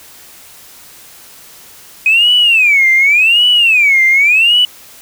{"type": "tone with vibrato", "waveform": "sine", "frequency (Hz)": 2489, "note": "D#7", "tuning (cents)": 0, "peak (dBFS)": -5, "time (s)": [2.06, 4.65], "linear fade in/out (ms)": 2, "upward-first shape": "sine", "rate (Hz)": 0.88, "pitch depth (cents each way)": 300, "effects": ["tanh soft clip ceiling -1 dBFS", "white hiss -38 dBFS RMS until 5.01 s"]}